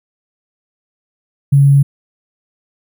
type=tone with sample-and-hold; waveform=sine; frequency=139.9 Hz; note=C#3; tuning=16 cents sharp; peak=-5 dBFS; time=1.52-1.83 s; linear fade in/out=10 ms; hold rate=11025 Hz; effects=none

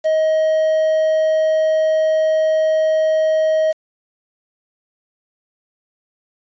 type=tone with quantisation; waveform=triangle; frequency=630 Hz; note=D#5; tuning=21 cents sharp; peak=-11 dBFS; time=0.04-3.73 s; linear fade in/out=20 ms; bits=6; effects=resampled to 16000 Hz

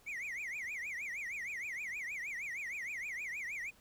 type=tone with vibrato; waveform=triangle; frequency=2154 Hz; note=C7; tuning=50 cents sharp; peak=-37 dBFS; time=0.06-3.71 s; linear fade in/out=20 ms; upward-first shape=triangle; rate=6.4 Hz; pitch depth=280 cents each way; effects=pink hiss -65 dBFS RMS until 3.8 s

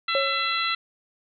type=harmonic tone; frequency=671 Hz; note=E5; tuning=31 cents sharp; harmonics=2 / 3 / 4 / 5 / 6; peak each=-27 / -30 / -30 / -32 / -29 dBFS; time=0.08-0.75 s; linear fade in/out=5 ms
type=tone with exponential decay; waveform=sine; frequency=549 Hz; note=C#5; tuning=17 cents flat; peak=-20 dBFS; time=0.15-0.66 s; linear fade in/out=1 ms; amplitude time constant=110 ms
effects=none

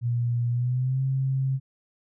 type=tone with pitch glide; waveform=sine; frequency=119.6 to 133.47 Hz; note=A#2 to C3; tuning=+45 to +35 cents; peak=-22 dBFS; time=0.01-1.6 s; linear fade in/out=50 ms; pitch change=+190 cents; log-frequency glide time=0.5-1.02 s; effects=none

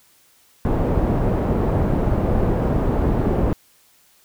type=low-pass noise; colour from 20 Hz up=pink; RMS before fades=-19 dBFS; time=0.65-3.53 s; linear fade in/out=0 ms; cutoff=620 Hz; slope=12 dB/octave; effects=white hiss -56 dBFS RMS until 4.24 s

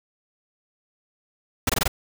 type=noise bursts; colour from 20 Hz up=pink; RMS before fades=-21 dBFS; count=5; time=1.67-1.879 s; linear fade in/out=5 ms; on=25 ms; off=21 ms; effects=none

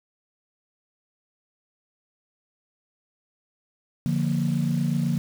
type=chord; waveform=sine; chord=Bb major; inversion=first; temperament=equal; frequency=146.83 / 174.61 / 233.1 Hz; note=D3 / F3 / Bb3; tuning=0 / 0 / 0 cents; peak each=-24 / -25 / -26 dBFS; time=4.06-5.18 s; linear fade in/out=0 ms; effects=tanh soft clip ceiling -14 dBFS + 7-bit

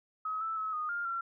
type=tone with pitch steps; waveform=sine; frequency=1274 / 1319 / 1289 / 1236 / 1405 / 1364 Hz; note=D#6 / E6 / E6 / D#6 / F6 / F6; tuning=+41 / +1 / -39 / -12 / +10 / -41 cents; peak=-32 dBFS; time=0.25-1.21 s; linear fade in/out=5 ms; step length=160 ms; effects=none

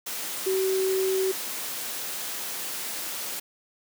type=tone in noise; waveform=sine; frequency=380 Hz; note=F#4; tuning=46 cents sharp; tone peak=-22 dBFS; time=0.46-1.32 s; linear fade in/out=10 ms; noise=white; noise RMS=-33 dBFS; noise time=0.06-3.4 s; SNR=+8 dB; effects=high-pass 200 Hz 12 dB/octave

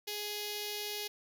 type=tone with notch filter; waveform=5% pulse; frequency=416.3 Hz; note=G#4; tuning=4 cents sharp; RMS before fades=-39 dBFS; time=0.07-1.08 s; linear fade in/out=10 ms; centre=1300 Hz; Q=0.55; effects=none

